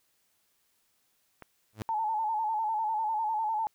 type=click; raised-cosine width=0.5 ms; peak=-29 dBFS; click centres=1.423 s
type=tone with exponential growth; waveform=sawtooth; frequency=107.3 Hz; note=A2; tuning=43 cents flat; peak=-27 dBFS; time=1.73-1.82 s; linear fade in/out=0 ms; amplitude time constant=19 ms
type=tone with vibrato; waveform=sine; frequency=874 Hz; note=A5; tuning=12 cents flat; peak=-27 dBFS; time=1.89-3.67 s; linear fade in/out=0 ms; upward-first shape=square; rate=10 Hz; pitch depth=54 cents each way
effects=white hiss -72 dBFS RMS until 3.74 s